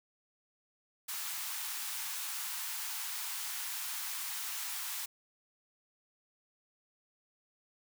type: high-pass noise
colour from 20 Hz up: white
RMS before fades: -39 dBFS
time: 1.08-5.06 s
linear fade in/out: 10 ms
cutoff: 800 Hz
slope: 48 dB/octave
effects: none